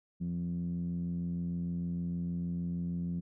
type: tone with low-pass filter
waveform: 10% pulse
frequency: 86.5 Hz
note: F2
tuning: 16 cents flat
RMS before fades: -35 dBFS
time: 0.2-3.21 s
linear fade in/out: 20 ms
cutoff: 190 Hz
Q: 6.8
effects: none